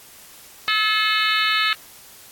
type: harmonic tone with a mistuned harmonic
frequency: 431.1 Hz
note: A4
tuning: 35 cents flat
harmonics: 3 / 4 / 5 / 6 / 7 / 8 / 9 / 10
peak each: -23 / -24 / -25 / -26 / -26 / -27 / -28 / -28 dBFS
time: 0.68-1.73 s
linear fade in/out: 0 ms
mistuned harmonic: 8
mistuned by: +79 cents
effects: white hiss -45 dBFS RMS until 2.31 s + AAC 64 kbps